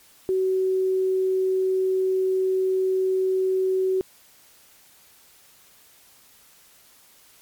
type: tone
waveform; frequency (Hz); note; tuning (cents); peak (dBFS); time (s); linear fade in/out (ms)
sine; 376.6; F#4; +31; -19; 0.29-4.01; 0
effects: white hiss -54 dBFS RMS until 7.41 s + MP3 96 kbps